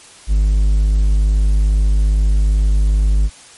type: tone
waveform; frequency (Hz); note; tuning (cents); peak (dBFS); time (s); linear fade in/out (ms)
triangle; 51.2; G#1; -24; -8; 0.27-3.3; 50
effects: white hiss -41 dBFS RMS until 3.57 s + MP3 48 kbps